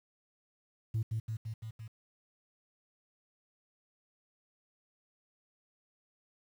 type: tone with echo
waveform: sine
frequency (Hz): 111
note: A2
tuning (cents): +16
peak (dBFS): -27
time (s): 0.94-1.03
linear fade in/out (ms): 10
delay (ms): 170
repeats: 5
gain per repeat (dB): -3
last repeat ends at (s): 1.88
effects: tanh soft clip ceiling -27 dBFS + 10-bit